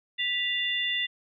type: tone cluster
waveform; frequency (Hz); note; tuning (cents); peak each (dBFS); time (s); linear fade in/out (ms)
sine; 1969 / 2796 / 3520; B6 / F7 / A7; -6 / +1 / 0; -30; 0.18-1.07; 20
effects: none